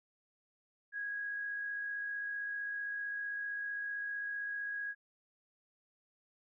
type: tone with amplitude modulation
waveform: sine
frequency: 1652 Hz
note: G#6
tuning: 10 cents flat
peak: -35 dBFS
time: 0.92-4.95 s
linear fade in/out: 50 ms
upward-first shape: sine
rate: 55.5 Hz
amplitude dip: 30%
effects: none